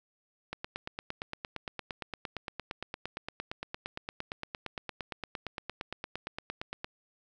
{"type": "click train", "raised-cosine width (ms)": 0.3, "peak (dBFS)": -20, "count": 56, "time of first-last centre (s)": [0.53, 6.845], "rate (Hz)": 8.71, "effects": []}